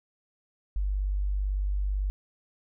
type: tone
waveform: sine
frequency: 49 Hz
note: G1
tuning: in tune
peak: -25 dBFS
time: 0.76-2.1 s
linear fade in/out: 0 ms
effects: none